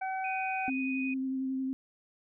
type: harmonic tone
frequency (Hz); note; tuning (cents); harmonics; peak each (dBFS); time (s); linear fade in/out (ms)
760; F#5; +46; 1 / 2 / 3; -32 / -41 / -43; 0.01-0.7; 10
type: tone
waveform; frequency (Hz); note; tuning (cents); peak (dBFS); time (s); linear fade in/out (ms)
sine; 2489; D#7; 0; -35; 0.24-1.14; 5
type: tone with vibrato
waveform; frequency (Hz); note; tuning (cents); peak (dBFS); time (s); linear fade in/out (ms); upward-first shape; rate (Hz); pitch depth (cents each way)
sine; 263.7; C4; +14; -30; 0.68-1.73; 0; sine; 11; 15
effects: none